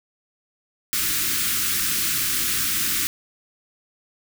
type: band-stop noise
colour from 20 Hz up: white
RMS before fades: -23 dBFS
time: 0.93-3.07 s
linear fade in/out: 0 ms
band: 370 to 1200 Hz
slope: 48 dB/octave
effects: none